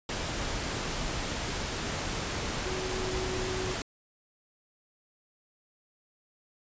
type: tone in noise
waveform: sine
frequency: 372.5 Hz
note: F#4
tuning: 12 cents sharp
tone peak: -34 dBFS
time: 2.65-3.74 s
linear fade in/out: 2 ms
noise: pink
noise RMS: -33 dBFS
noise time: 0.09-3.82 s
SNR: -4 dB
effects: resampled to 16000 Hz